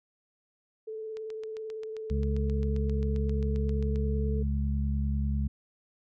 sine tone with vibrato, 437.8 Hz, A4, 9 cents flat, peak -35 dBFS, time 0.87-4.43 s, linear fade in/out 10 ms, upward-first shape square, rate 18 Hz, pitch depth 14 cents each way
click train, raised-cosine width 0.2 ms, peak -31 dBFS, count 22, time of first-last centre 1.17-3.959 s, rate 7.53 Hz
harmonic tone, 70.1 Hz, C#2, 20 cents sharp, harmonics 1 / 2 / 3, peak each -27 / -34 / -34 dBFS, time 2.1-5.48 s, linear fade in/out 10 ms
effects none

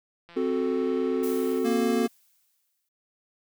click train, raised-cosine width 0.3 ms, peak -33 dBFS, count 223, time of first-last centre 0.29-1.588 s, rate 171 Hz
triangle chord, F# diminished, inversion second, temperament equal, 261.6 / 370 / 440 Hz, C4 / F#4 / A4, 0 / 0 / 0 cents, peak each -26 dBFS, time 0.36-2.07 s, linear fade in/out 10 ms
blue noise with exponential decay, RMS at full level -39 dBFS, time 1.23-2.89 s, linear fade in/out 5 ms, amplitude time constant 360 ms
square tone, 234.3 Hz, A#3, 9 cents sharp, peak -26 dBFS, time 1.64-2.08 s, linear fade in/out 20 ms
effects none

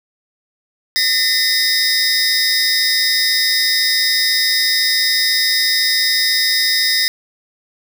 45% pulse tone cluster, 1823 / 2017 / 3740 / 4894 / 5170 Hz, A#6 / B6 / A#7 / D#8 / E8, -39 / +36 / +5 / -29 / -34 cents, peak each -22 / -21 / -22 / -18 / -18 dBFS, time 0.96-7.08 s, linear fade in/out 0 ms, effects none

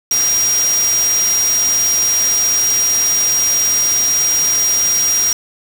sine tone in noise, 5700 Hz, F8, 34 cents sharp, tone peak -12 dBFS, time 0.11-5.33 s, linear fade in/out 2 ms, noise white, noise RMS -22 dBFS, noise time 0.11-5.33 s, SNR +7 dB, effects none

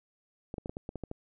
clicks, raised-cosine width 2 ms, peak -24 dBFS, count 9, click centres 0.541 / 0.582 / 0.659 / 0.695 / 0.769 / 0.891 / 0.957 / 1.037 / 1.114 s, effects none

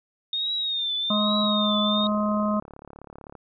sine tone with vibrato, 3679 Hz, A#7, 24 cents flat, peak -24 dBFS, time 0.33-2.07 s, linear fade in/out 2 ms, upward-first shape triangle, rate 1.2 Hz, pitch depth 98 cents each way
harmonic tone, 210 Hz, G#3, 19 cents sharp, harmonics 1 / 3 / 5 / 6, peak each -23 / -28 / -30 / -31 dBFS, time 1.1-2.6 s, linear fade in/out 5 ms
click train, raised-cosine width 1 ms, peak -28 dBFS, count 50, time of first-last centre 1.98-3.353 s, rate 35.7 Hz
effects none

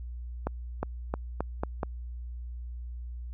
accelerating click train, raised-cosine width 1 ms, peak -15 dBFS, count 6, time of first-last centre 0.47-1.832 s, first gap 360 ms, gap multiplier 0.86, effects added 60 Hz sine -36 dBFS peak until 3.33 s

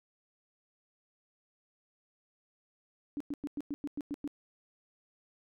sine tone bursts, 288.5 Hz, D4, 31 cents flat, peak -33 dBFS, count 9, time 3.17-4.276 s, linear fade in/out 0 ms, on 34 ms, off 100 ms, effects none

